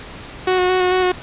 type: tone with vibrato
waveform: sawtooth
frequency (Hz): 367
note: F#4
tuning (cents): -14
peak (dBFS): -10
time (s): 0.47-1.12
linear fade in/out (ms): 5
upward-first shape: square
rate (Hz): 4.5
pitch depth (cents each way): 15
effects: pink hiss -35 dBFS RMS until 1.22 s + resampled to 8000 Hz